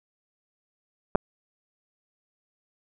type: clicks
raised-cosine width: 1 ms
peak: -9 / -6 dBFS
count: 2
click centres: 1.151 / 1.156 s
effects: none